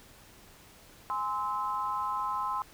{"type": "chord", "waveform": "sine", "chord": "Ab augmented", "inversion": "none", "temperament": "just", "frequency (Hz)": [830.6, 1038.3, 1297.8], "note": ["Ab5", "C6", "E6"], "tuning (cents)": [0, -14, -27], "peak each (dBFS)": [-37, -31, -36], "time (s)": [1.1, 2.62], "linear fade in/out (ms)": 0, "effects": ["pink hiss -55 dBFS RMS until 2.73 s"]}